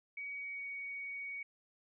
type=tone with pitch glide; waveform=sine; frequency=2259 to 2242 Hz; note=C#7 to C#7; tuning=+32 to +19 cents; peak=-40 dBFS; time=0.17-1.43 s; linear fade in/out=5 ms; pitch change=-13 cents; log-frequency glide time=0.35-0.64 s; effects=none